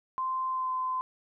sine tone with pitch glide, 1040 to 1028.6 Hz, C6 to C6, -11 to -30 cents, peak -28 dBFS, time 0.18-1.01 s, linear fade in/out 0 ms, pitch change -19 cents, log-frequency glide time 0.49-0.71 s, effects none

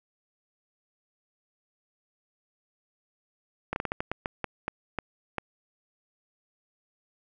slowing click train, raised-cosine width 0.5 ms, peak -14 dBFS, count 12, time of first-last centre 3.73-5.383 s, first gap 31 ms, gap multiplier 1.29, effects none

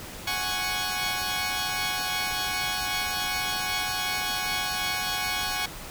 10% pulse chord, F# suspended second, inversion none, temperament equal, 740 / 830.6 / 1108.7 Hz, F#5 / G#5 / C#6, 0 / 0 / 0 cents, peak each -23 dBFS, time 0.27-5.66 s, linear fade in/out 5 ms, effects pink hiss -40 dBFS RMS until 5.9 s

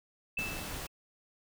sine tone with exponential decay, 2637 Hz, E7, in tune, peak -30 dBFS, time 0.37-0.88 s, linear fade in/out 5 ms, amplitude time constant 110 ms
pink noise, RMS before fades -40 dBFS, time 0.38-0.87 s, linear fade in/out 10 ms
effects none

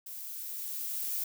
violet noise with level ramp, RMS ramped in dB -43 to -33 dBFS, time 0.06-1.24 s, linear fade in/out 5 ms, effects none

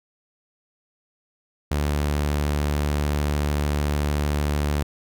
sawtooth tone, 73.42 Hz, D2, in tune, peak -17 dBFS, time 1.71-4.83 s, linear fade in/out 5 ms, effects none

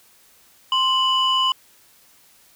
sine tone pair together, 1046.5 / 2968 Hz, C6 / F#7, 0 / +5 cents, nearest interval octave + tritone, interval 1805 cents, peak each -18 / -17 dBFS, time 0.72-1.52 s, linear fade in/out 2 ms, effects tanh soft clip ceiling -12 dBFS + white hiss -54 dBFS RMS until 2.55 s

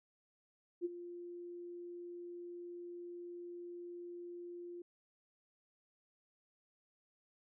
sine tone with ADSR envelope, 349.2 Hz, F4, in tune, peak -32 dBFS, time 0.81-4.82 s, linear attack 41 ms, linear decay 24 ms, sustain -13 dB, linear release 4 ms, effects none

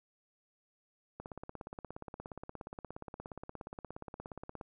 click train, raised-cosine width 1 ms, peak -29 dBFS, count 59, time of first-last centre 1.2-4.612 s, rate 17 Hz, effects none

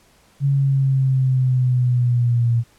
sine exponential sweep, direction down, 140.2 to 116.54 Hz, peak -14 dBFS, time 0.4-2.64 s, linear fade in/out 50 ms, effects pink hiss -55 dBFS RMS until 2.78 s + low-pass 12000 Hz 12 dB/octave

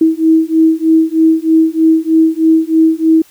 sine beating tone pair, 320 / 323.2 Hz, D#4 / E4, +49 / -34 cents, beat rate 3.2 Hz, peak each -10 dBFS, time 0.01-3.22 s, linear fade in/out 5 ms, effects white hiss -46 dBFS RMS until 3.3 s

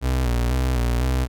35% pulse tone with vibrato, 61.74 Hz, B1, in tune, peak -17 dBFS, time 0.01-1.28 s, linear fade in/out 50 ms, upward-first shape square, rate 2 Hz, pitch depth 63 cents each way, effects none

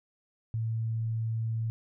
sine tone, 112.7 Hz, A2, 42 cents sharp, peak -28 dBFS, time 0.54-1.7 s, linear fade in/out 0 ms, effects none

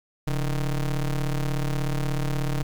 square ring-modulated tone, 77.78 Hz, D#2, in tune, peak -21 dBFS, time 0.27-2.63 s, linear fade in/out 5 ms, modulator 59.5 Hz, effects 9-bit

